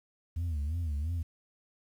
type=tone with vibrato; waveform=sine; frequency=78.7 Hz; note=D#2; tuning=20 cents sharp; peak=-27 dBFS; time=0.36-1.23 s; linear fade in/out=10 ms; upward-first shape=sine; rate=2.9 Hz; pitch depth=170 cents each way; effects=tanh soft clip ceiling -29 dBFS + 10-bit